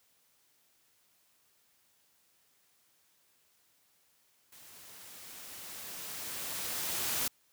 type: noise with level ramp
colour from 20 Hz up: white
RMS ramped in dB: -55 to -32 dBFS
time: 4.52-7.28 s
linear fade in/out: 5 ms
effects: white hiss -70 dBFS RMS until 7.52 s + high-pass 60 Hz 12 dB/octave